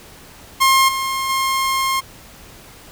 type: tone with level steps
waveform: sawtooth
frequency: 1067 Hz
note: C6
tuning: 34 cents sharp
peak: -7 / -16 / -13 dBFS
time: 0.6-2.01 s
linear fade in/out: 20 ms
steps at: 0.88 / 1.29 s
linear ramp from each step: 10 ms
effects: pink hiss -42 dBFS RMS until 2.91 s